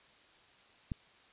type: click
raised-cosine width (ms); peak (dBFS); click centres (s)
5; -23; 0.918
effects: white hiss -62 dBFS RMS until 1.32 s + resampled to 8000 Hz